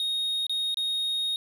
triangle tone with dropouts, 3729 Hz, A#7, in tune, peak -24 dBFS, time 0-1.36 s, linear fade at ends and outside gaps 1 ms, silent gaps 0.467-0.495 / 0.744-0.771 s, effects none

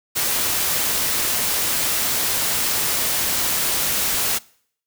white noise, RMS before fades -21 dBFS, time 0.15-4.39 s, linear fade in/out 20 ms, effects noise-tail reverb RT60 0.6 s tail -23 dB re dry

